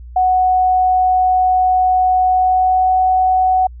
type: tone with pitch glide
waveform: sine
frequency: 740 to 745.1 Hz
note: F#5 to F#5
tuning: 0 to +12 cents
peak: -10 dBFS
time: 0.16-3.67 s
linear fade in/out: 5 ms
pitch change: +12 cents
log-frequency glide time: 2.27-2.95 s
effects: added 60 Hz sine -31 dBFS peak until 3.8 s